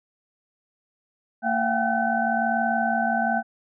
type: tone cluster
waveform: sine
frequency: 227.3 / 684 / 750 / 791 / 1518 Hz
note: A#3 / F5 / F#5 / G5 / F#6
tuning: -43 / -36 / +23 / +15 / +44 cents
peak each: -27 dBFS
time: 1.42-3.43 s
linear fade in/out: 50 ms
effects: none